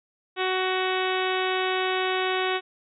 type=harmonic tone; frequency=373 Hz; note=F#4; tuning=14 cents sharp; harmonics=1 / 2 / 3 / 4 / 5 / 6 / 7 / 8 / 9 / 10; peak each=-27 / -30 / -32 / -33 / -34 / -35 / -35 / -36 / -37 / -37 dBFS; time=0.36-2.61 s; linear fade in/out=50 ms; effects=none